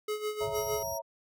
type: tone with tremolo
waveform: square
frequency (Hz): 424.4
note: G#4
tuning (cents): +38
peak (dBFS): -30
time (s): 0.08-0.83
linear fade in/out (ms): 5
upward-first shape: sine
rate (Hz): 6.5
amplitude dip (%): 70
type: low-pass noise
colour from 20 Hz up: white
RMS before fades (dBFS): -46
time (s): 0.4-0.96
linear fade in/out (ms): 20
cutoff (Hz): 150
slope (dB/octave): 48
type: chord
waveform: sine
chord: A# diminished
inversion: first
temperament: equal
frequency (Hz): 554.4 / 659.3 / 932.3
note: C#5 / E5 / A#5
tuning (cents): 0 / 0 / 0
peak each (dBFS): -39 / -36 / -39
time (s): 0.4-1.02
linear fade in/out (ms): 20
type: tone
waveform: 25% pulse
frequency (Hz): 5680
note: F8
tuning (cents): +28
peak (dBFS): -34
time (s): 0.54-0.99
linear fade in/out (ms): 20
effects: high-pass 60 Hz 12 dB/octave